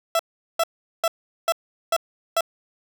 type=tone bursts; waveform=30% pulse; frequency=665 Hz; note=E5; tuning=15 cents sharp; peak=-15 dBFS; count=6; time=0.15-2.408 s; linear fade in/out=2 ms; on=43 ms; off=400 ms; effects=none